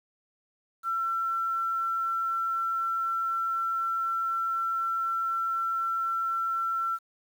sine tone with quantisation, 1348 Hz, E6, 38 cents sharp, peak -26 dBFS, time 0.83-6.99 s, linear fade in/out 50 ms, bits 9, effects none

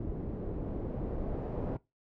pink noise with low-pass filter sweep, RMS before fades -36 dBFS, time 0-1.77 s, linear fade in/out 5 ms, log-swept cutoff 340 to 570 Hz, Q 1.2, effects noise-tail reverb RT60 0.2 s tail -19 dB re dry

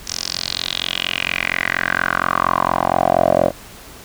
10% pulse tone with band-pass filter sweep, 44.29 Hz, F1, 25 cents sharp, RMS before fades -19 dBFS, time 0.05-3.52 s, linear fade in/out 50 ms, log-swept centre 5900 to 540 Hz, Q 4.5, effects pink hiss -39 dBFS RMS until 4.04 s

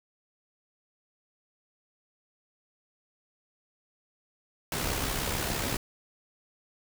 pink noise with amplitude modulation, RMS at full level -29 dBFS, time 4.72-5.77 s, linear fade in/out 2 ms, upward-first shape sine, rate 66.7 Hz, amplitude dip 45%, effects none

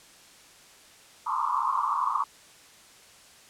white band-pass noise, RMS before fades -27 dBFS, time 1.26-2.24 s, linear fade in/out 10 ms, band 920 to 1200 Hz, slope 96 dB/octave, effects white hiss -53 dBFS RMS until 3.49 s + low-pass 9000 Hz 12 dB/octave

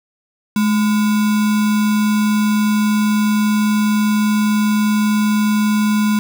sine tone with sample-and-hold, 211.8 Hz, G#3, 34 cents sharp, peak -12 dBFS, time 0.56-6.19 s, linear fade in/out 2 ms, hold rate 1225 Hz, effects none

